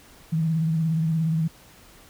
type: tone with vibrato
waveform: sine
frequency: 161 Hz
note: E3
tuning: 41 cents flat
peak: -20 dBFS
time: 0.32-1.48 s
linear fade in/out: 10 ms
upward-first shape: sine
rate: 17 Hz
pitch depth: 50 cents each way
effects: pink hiss -51 dBFS RMS until 2.09 s